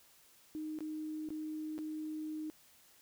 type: tone with dropouts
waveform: sine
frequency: 309.6 Hz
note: D#4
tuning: 9 cents flat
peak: -38 dBFS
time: 0.55-2.5 s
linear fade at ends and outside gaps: 0 ms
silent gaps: 0.788-0.806 / 1.288-1.304 / 1.78-1.788 s
effects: white hiss -64 dBFS RMS until 3.01 s